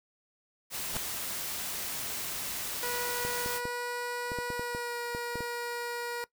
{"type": "noise", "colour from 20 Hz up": "white", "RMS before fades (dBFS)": -36, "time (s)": [0.7, 3.61], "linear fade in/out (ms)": 50}
{"type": "noise with exponential growth", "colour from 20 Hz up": "pink", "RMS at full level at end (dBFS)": -29, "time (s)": [0.88, 0.97], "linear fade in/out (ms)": 0, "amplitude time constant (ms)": 18}
{"type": "tone with pitch glide", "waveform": "15% pulse", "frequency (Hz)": [485.6, 477.8], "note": ["B4", "A#4"], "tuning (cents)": [-29, 43], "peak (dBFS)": -27, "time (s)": [2.83, 6.24], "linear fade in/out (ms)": 0, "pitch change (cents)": -28, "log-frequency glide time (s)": [4.49, 4.98]}
{"type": "clicks", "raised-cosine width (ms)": 2, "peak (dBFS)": -24, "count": 11, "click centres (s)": [3.25, 3.461, 3.654, 4.318, 4.387, 4.503, 4.595, 4.749, 5.149, 5.356, 5.406]}
{"effects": ["noise-tail reverb RT60 0.1 s tail -20 dB re dry"]}